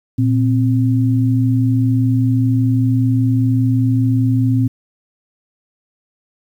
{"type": "tone pair together", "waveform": "sine", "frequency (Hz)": [116.54, 261.6], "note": ["A#2", "C4"], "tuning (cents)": [0, 0], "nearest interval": "octave + major second", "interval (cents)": 1400, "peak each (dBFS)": [-13, -16], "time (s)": [0.18, 4.68], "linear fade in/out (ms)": 10, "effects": ["8-bit"]}